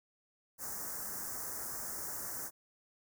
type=band-stop noise; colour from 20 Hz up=white; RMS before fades=-41 dBFS; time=0.58-2.51 s; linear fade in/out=50 ms; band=1800 to 5500 Hz; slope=48 dB/octave; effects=none